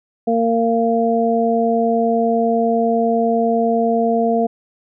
harmonic tone, 230 Hz, A#3, 23 cents flat, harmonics 1 / 2 / 3, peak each -18 / -18 / -18 dBFS, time 0.27-4.47 s, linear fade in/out 10 ms, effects none

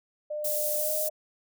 sine tone with pitch glide, 601 to 616.8 Hz, D5 to D#5, +40 to -15 cents, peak -30 dBFS, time 0.3-1.1 s, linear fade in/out 10 ms, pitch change +45 cents, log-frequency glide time 0.76-0.96 s
white high-pass noise, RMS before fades -30 dBFS, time 0.44-1.09 s, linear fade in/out 10 ms, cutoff 8900 Hz, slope 12 dB/octave
effects none

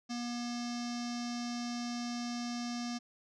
square tone with low-pass filter, 240 Hz, B3, 49 cents flat, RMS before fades -38 dBFS, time 0.09-2.99 s, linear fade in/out 20 ms, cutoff 5600 Hz, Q 5.2, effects none

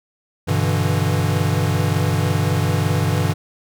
square chord, E minor seventh, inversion first, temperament equal, 98 / 123.47 / 146.83 / 164.81 Hz, G2 / B2 / D3 / E3, 0 / 0 / 0 / 0 cents, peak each -21 / -24 / -23 / -24 dBFS, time 0.47-3.34 s, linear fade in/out 20 ms, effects none

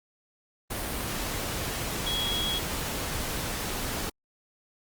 sine tone in noise, 3322 Hz, G#7, in tune, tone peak -28 dBFS, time 2.06-2.59 s, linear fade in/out 10 ms, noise pink, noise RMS -32 dBFS, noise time 0.7-4.1 s, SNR +1 dB, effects Opus 32 kbps

